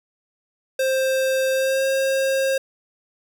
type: tone with pitch glide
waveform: square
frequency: 527 to 536.2 Hz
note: C5 to C5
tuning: +12 to +42 cents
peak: -19 dBFS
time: 0.79-2.58 s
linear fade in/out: 5 ms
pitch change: +30 cents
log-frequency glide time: 1.53-1.85 s
effects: none